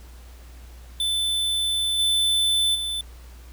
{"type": "tone with level steps", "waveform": "square", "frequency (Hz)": 3520, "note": "A7", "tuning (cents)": 0, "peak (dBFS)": [-22, -19, -26], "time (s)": [1, 3.01], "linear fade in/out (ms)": 2, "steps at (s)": [1.98, 2.74], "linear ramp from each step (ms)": 20, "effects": ["added 60 Hz sine -41 dBFS peak until 3.52 s", "pink hiss -52 dBFS RMS until 3.52 s"]}